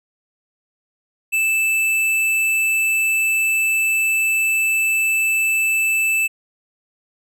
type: tone with tanh clipping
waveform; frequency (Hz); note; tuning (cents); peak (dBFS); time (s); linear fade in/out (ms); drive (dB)
sine; 2637; E7; 0; -17; 1.32-6.28; 20; 16
effects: none